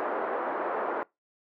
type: band-pass noise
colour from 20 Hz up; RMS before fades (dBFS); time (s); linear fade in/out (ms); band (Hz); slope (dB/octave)
pink; -31; 0-1.03; 0; 370 to 1400; 24
effects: noise-tail reverb RT60 0.2 s tail -23 dB re dry